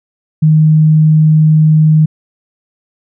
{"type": "tone", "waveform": "sine", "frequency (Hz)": 155.56, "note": "D#3", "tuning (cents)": 0, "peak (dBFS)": -4, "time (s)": [0.42, 2.06], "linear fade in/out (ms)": 10, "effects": []}